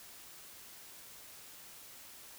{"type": "silence", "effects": ["white hiss -53 dBFS RMS until 2.38 s"]}